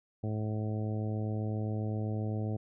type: harmonic tone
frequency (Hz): 107.6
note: A2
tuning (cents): -38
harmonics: 1 / 2 / 3 / 4 / 5 / 6 / 7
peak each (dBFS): -32 / -38 / -42 / -44 / -46 / -48 / -49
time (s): 0.23-2.57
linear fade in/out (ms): 10
effects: none